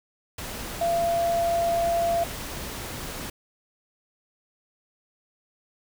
sine tone in noise, 681 Hz, F5, 44 cents flat, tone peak -21 dBFS, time 0.81-2.24 s, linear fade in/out 5 ms, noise pink, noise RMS -35 dBFS, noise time 0.38-3.3 s, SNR +11 dB, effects none

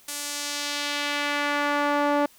sawtooth tone with band-pass filter sweep, 290 Hz, D4, 22 cents flat, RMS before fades -26 dBFS, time 0.08-2.26 s, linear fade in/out 5 ms, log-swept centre 9400 to 710 Hz, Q 1, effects white hiss -55 dBFS RMS until 2.38 s

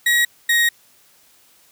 35% pulse tone pair in turn, 1904 / 1880 Hz, A#6 / A#6, +36 / +14 cents, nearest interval unison, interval 22 cents, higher first, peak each -12 dBFS, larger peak neither, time 0.06-0.25 / 0.49-0.69 s, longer second, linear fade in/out 5 ms, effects white hiss -54 dBFS RMS until 1.71 s + high-pass 60 Hz 12 dB/octave

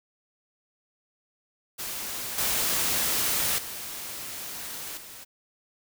white noise with level steps, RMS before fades -34 / -26 / -37 / -44 dBFS, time 1.78-5.25 s, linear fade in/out 20 ms, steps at 2.38 / 3.58 / 4.97 s, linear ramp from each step 5 ms, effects none

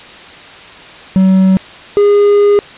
triangle tone pair in turn, 189.3 / 409.1 Hz, F#3 / G#4, +40 / -26 cents, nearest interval octave + minor second, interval 1334 cents, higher second, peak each -3 dBFS, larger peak neither, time 1.16-1.57 / 1.97-2.59 s, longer second, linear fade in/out 0 ms, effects white hiss -33 dBFS RMS until 2.77 s + resampled to 8000 Hz

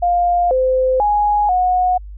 sine tone with pitch steps, 703 / 516 / 831 / 729 Hz, F5 / C5 / G#5 / F#5, +11 / -24 / +1 / -26 cents, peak -12 dBFS, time 0.02-1.98 s, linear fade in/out 10 ms, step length 490 ms, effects added 50 Hz sine -30 dBFS peak until 2.17 s

